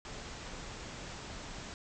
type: low-pass noise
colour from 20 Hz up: pink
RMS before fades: -45 dBFS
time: 0.05-1.74 s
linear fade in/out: 0 ms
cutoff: 7800 Hz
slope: 96 dB/octave
effects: none